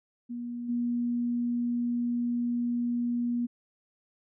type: tone with level steps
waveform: sine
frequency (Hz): 240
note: B3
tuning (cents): -49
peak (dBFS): -33 / -26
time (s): 0.29-3.47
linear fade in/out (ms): 20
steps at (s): 0.68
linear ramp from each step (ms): 20
effects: none